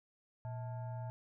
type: tone with frequency modulation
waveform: sine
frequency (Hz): 117.9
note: A#2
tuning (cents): +20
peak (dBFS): -39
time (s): 0.45-1.1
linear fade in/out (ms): 0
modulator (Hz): 762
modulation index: 0.55
effects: none